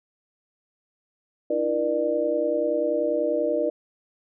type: tone cluster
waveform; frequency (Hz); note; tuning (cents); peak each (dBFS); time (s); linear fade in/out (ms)
sine; 304.3 / 334.6 / 478.4 / 598; D#4 / E4 / A#4 / D5; -38 / +26 / +45 / +31; -31 / -29 / -26 / -24; 1.5-3.7; 5
effects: none